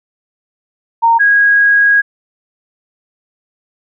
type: tone pair in turn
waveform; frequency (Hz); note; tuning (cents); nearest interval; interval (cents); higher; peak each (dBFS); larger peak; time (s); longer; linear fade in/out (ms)
sine; 922 / 1646; A#5 / G#6; -19 / -16; minor seventh; 1003; second; -6; neither; 1.02-1.19 / 1.19-2.02; second; 20
effects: none